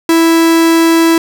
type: tone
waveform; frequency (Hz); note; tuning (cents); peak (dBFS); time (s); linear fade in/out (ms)
45% pulse; 329.6; E4; 0; -6; 0.09-1.18; 2
effects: none